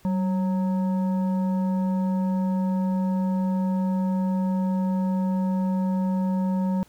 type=tone with frequency modulation; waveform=sine; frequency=189.9 Hz; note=F#3; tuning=45 cents sharp; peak=-21 dBFS; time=0.05-6.83 s; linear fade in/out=0 ms; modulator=735 Hz; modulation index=0.4; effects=pink hiss -57 dBFS RMS until 6.88 s